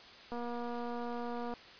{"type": "click train", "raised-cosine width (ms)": 1, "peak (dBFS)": -28, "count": 292, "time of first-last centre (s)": [0.32, 1.538], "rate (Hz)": 239, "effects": ["white hiss -53 dBFS RMS until 1.79 s", "resampled to 11025 Hz"]}